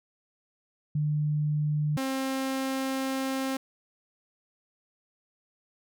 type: tone pair in turn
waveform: sine / sawtooth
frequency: 150 / 266.2 Hz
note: D3 / C4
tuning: +37 / +30 cents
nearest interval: minor seventh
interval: 993 cents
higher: second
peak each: -24 dBFS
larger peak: neither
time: 0.95-1.97 / 1.97-3.57 s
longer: second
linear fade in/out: 5 ms
effects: none